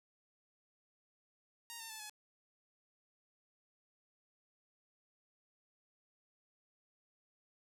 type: tone with pitch steps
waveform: 5% pulse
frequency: 932.3 / 903.7 / 875.9 / 849 Hz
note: A#5 / A5 / A5 / G#5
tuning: 0 / +46 / -8 / +38 cents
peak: -34 dBFS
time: 1.7-2.096 s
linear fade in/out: 0 ms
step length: 99 ms
effects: none